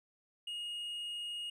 sine tone with tanh clipping, 2867 Hz, F7, 45 cents sharp, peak -39 dBFS, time 0.47-1.5 s, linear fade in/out 5 ms, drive 4 dB, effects none

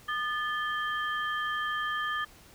sine tone cluster, 1217 / 1743 / 3156 Hz, D#6 / A6 / G7, -39 / -17 / +11 cents, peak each -32 / -32 / -39 dBFS, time 0.08-2.25 s, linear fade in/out 10 ms, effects pink hiss -55 dBFS RMS until 2.54 s

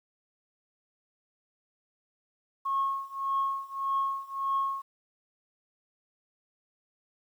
sine tone with tremolo, 1090 Hz, C#6, 29 cents flat, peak -23 dBFS, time 2.65-4.82 s, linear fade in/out 10 ms, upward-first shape triangle, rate 1.7 Hz, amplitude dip 95%, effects tanh soft clip ceiling -20 dBFS + 10-bit

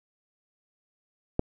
click, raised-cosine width 2 ms, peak -10 dBFS, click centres 1.394 s, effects none

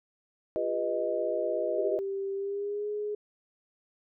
sine chord, F half-diminished seventh, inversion none, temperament equal with one note detuned, 349.2 / 405.6 / 493.9 / 622.3 Hz, F4 / Ab4 / Cb5 / Eb5, 0 / -41 / 0 / 0 cents, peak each -35 / -34 / -33 / -30 dBFS, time 0.56-1.99 s, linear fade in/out 0 ms
sine tone with pitch glide, 392 to 417.7 Hz, G4 to G#4, 0 to +10 cents, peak -30 dBFS, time 1.78-3.15 s, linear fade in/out 5 ms, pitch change +110 cents, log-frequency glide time 2.34-2.88 s
effects none

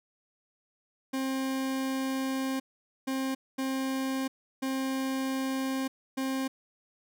40% pulse tone bursts at uneven times, 265.6 Hz, C4, 26 cents sharp, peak -28 dBFS, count 5, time 1.13-2.6 / 3.07-3.35 / 3.58-4.28 / 4.62-5.88 / 6.17-6.48 s, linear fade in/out 10 ms, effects none

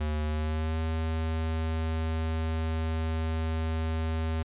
square tone with pitch glide, 76.2 to 80.31 Hz, D#2 to E2, -36 to -45 cents, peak -28 dBFS, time 0-4.43 s, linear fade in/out 10 ms, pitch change +91 cents, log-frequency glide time 0.24-0.79 s, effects resampled to 8000 Hz

